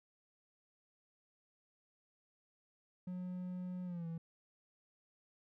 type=tone with pitch glide; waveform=triangle; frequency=181.3 to 165.3 Hz; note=F#3 to E3; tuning=-35 to +5 cents; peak=-38 dBFS; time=3.07-4.18 s; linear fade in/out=5 ms; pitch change=-160 cents; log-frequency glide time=3.85-4.07 s; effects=none